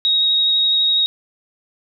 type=tone with vibrato; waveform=sine; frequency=3775 Hz; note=A#7; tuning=21 cents sharp; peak=-13 dBFS; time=0.05-1.06 s; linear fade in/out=0 ms; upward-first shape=sine; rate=12 Hz; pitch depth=11 cents each way; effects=none